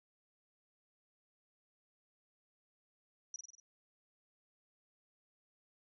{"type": "tone with echo", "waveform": "sine", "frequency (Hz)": 5830, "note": "F#8", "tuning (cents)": -26, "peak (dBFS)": -40, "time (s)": [3.34, 3.36], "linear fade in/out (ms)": 2, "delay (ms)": 48, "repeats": 5, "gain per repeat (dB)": -4, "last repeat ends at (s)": 3.6, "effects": []}